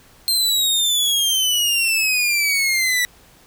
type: exponential sweep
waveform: sawtooth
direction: down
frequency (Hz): 4186 to 1949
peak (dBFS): -13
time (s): 0.28-3.05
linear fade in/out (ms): 0
effects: pink hiss -50 dBFS RMS until 3.46 s